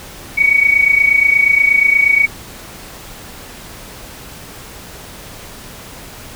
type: tone with amplitude modulation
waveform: sine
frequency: 2250 Hz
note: C#7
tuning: 25 cents sharp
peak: -5 dBFS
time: 0.37-2.27 s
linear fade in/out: 20 ms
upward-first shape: sine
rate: 28.4 Hz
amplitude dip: 75%
effects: pink hiss -34 dBFS RMS until 6.35 s